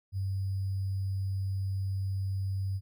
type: tone with sample-and-hold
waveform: sine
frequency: 96.4 Hz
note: G2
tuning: 28 cents flat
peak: -29 dBFS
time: 0.12-2.81 s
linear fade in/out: 50 ms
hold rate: 4900 Hz
effects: none